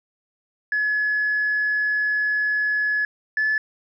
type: tone pair in turn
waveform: sine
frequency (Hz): 1700 / 1729.7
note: G#6 / A6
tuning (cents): +40 / -30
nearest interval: unison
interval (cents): 30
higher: second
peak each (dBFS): -18 / -17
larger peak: second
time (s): 0.72-3.05 / 3.37-3.58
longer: first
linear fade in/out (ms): 2
effects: tanh soft clip ceiling -15 dBFS